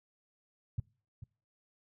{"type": "tone with echo", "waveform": "sine", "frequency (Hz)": 110, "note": "A2", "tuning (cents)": 0, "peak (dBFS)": -28, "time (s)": [0.78, 0.8], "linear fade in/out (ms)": 5, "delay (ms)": 440, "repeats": 1, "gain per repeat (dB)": -13, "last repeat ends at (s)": 1.24, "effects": ["noise-tail reverb RT60 0.4 s tail -24 dB re dry"]}